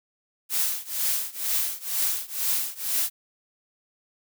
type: noise with tremolo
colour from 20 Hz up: blue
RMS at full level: -23 dBFS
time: 0.49-3.1 s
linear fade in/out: 50 ms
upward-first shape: triangle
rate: 2.1 Hz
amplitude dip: 95%
effects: none